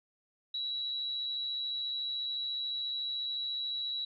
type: tone with amplitude modulation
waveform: sine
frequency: 3903 Hz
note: B7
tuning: 21 cents flat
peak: -31 dBFS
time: 0.54-4.05 s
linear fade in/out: 5 ms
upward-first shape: sine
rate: 134 Hz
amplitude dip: 40%
effects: none

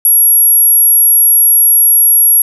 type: tone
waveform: sine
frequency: 11280 Hz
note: F9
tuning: 16 cents sharp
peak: -4 dBFS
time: 0.05-2.42 s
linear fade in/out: 2 ms
effects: none

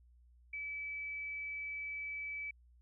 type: tone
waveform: sine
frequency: 2300 Hz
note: D7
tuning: 37 cents flat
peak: -39 dBFS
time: 0.53-2.51 s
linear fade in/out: 5 ms
effects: added 60 Hz sine -61 dBFS peak until 2.81 s

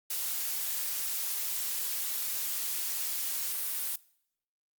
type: noise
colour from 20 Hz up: blue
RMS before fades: -33 dBFS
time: 0.1-3.96 s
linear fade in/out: 5 ms
effects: noise-tail reverb RT60 0.7 s tail -22 dB re dry + Opus 48 kbps

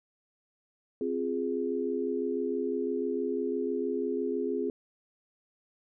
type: chord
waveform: sine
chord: F minor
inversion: second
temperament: equal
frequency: 261.6 / 349.2 / 415.3 Hz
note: C4 / F4 / Ab4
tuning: 0 / 0 / 0 cents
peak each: -33 / -34 / -31 dBFS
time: 1.01-4.7 s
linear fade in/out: 2 ms
effects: none

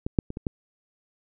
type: clicks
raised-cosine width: 3 ms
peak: -15 / -6 / -21 / -20 / -13 dBFS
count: 5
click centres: 0.065 / 0.188 / 0.304 / 0.371 / 0.468 s
effects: none

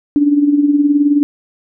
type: tone with tremolo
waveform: sine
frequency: 290 Hz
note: D4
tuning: 22 cents flat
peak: -6 dBFS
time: 0.16-1.23 s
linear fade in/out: 0 ms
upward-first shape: sine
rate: 19 Hz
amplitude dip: 60%
effects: none

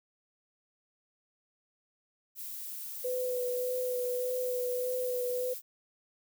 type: noise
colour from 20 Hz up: violet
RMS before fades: -41 dBFS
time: 2.35-5.62 s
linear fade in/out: 50 ms
type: tone with vibrato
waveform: sine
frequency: 500 Hz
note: B4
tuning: 21 cents sharp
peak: -30 dBFS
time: 3.04-5.54 s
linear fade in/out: 10 ms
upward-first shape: sine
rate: 1.7 Hz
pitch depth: 18 cents each way
effects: none

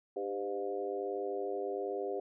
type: harmonic tone with a mistuned harmonic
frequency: 101.2 Hz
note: G#2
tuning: 44 cents flat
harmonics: 3 / 4 / 5 / 6 / 7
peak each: -46 / -36 / -40 / -44 / -43 dBFS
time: 0.16-2.2 s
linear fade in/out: 5 ms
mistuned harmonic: 4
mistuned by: -35 cents
effects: none

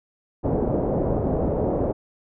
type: low-pass noise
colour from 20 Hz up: white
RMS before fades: -23 dBFS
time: 0.43-1.93 s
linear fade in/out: 20 ms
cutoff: 580 Hz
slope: 24 dB/octave
effects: none

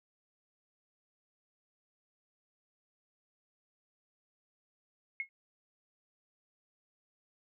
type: tone with exponential decay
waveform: sine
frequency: 2167 Hz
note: C#7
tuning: 40 cents flat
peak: -29 dBFS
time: 5.2-5.29 s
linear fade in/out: 1 ms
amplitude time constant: 18 ms
effects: none

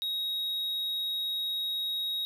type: tone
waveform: triangle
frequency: 3786 Hz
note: A#7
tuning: 26 cents sharp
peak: -28 dBFS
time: 0.02-2.25 s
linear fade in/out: 0 ms
effects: none

